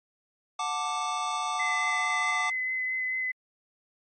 square chord, D major, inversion first, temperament just, 734.2 / 881 / 1174.7 Hz, F#5 / A5 / D6, -14 / +2 / 0 cents, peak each -35 / -35 / -31 dBFS, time 0.59-2.5 s, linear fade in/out 5 ms
sine tone with vibrato, 2032 Hz, B6, 49 cents sharp, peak -27 dBFS, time 1.59-3.32 s, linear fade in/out 10 ms, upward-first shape sine, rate 4.6 Hz, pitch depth 13 cents each way
effects MP3 32 kbps

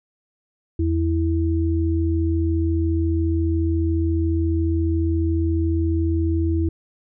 sine tone pair together, 82.84 / 328.6 Hz, E2 / E4, +9 / -5 cents, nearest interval 2 octaves, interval 2386 cents, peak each -19 / -22 dBFS, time 0.79-6.69 s, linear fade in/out 5 ms, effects none

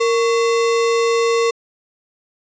sine tone with sample-and-hold, 462.9 Hz, A#4, 12 cents flat, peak -13 dBFS, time 0-1.51 s, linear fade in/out 10 ms, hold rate 1575 Hz, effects resampled to 16000 Hz

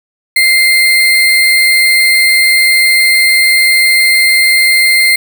sine tone with sample-and-hold, 2093 Hz, C7, in tune, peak -5 dBFS, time 0.36-5.16 s, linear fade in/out 5 ms, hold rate 6300 Hz, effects none

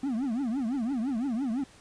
triangle tone with vibrato, 249.2 Hz, B3, 16 cents sharp, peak -25 dBFS, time 0.03-1.64 s, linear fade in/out 5 ms, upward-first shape triangle, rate 5.9 Hz, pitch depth 290 cents each way, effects pink hiss -55 dBFS RMS until 1.8 s + resampled to 22050 Hz

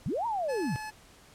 sine linear two-way sweep, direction up then down, 102.5 to 964 to 102.5 Hz, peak -28 dBFS, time 0.06-0.76 s, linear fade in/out 0 ms, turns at 0.26 s
25% pulse tone, 860 Hz, A5, 40 cents flat, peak -33 dBFS, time 0.48-0.91 s, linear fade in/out 20 ms
effects pink hiss -56 dBFS RMS until 1.34 s + low-pass 11000 Hz 12 dB/octave

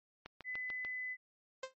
click train, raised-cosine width 0.3 ms, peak -30 dBFS, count 5, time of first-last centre 0.26-0.849 s, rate 6.79 Hz
sine tone, 2009 Hz, B6, 29 cents sharp, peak -38 dBFS, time 0.44-1.17 s, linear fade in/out 50 ms
sawtooth tone with exponential decay, 523.3 Hz, C5, in tune, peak -33 dBFS, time 1.63-1.74 s, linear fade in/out 5 ms, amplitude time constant 22 ms
effects MP3 32 kbps

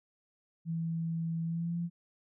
sine tone with pitch glide, 164.81 to 171.21 Hz, E3 to F3, 0 to -34 cents, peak -31 dBFS, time 0.65-1.9 s, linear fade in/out 50 ms, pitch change +66 cents, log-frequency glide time 1.44-1.78 s, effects none

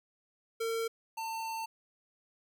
square tone pair in turn, 454.7 / 897.9 Hz, A#4 / A5, -43 / +35 cents, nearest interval octave, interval 1178 cents, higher second, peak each -32 / -36 dBFS, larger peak first, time 0.6-0.88 / 1.17-1.66 s, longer second, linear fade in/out 10 ms, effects none

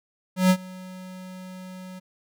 square tone with ADSR envelope, 185 Hz, F#3, in tune, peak -14 dBFS, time 0.36-2 s, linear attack 140 ms, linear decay 66 ms, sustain -24 dB, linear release 18 ms, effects none

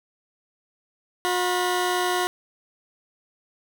15% pulse tone pair together, 360 / 976.8 Hz, F#4 / B5, -47 / -19 cents, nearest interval octave + perfect fourth, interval 1728 cents, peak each -16 / -23 dBFS, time 1.25-2.27 s, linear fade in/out 0 ms, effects none

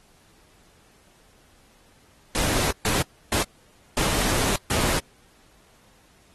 pink noise bursts at uneven times, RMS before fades -24 dBFS, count 5, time 2.35-2.71 / 2.85-3.02 / 3.32-3.43 / 3.97-4.56 / 4.7-4.99 s, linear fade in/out 2 ms, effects pink hiss -58 dBFS RMS until 6.34 s + AAC 32 kbps

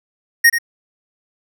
square tone with echo, 1864.7 Hz, A#6, in tune, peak -7 dBFS, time 0.44-0.5 s, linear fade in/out 10 ms, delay 86 ms, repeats 1, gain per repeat -9 dB, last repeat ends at 0.586 s, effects none

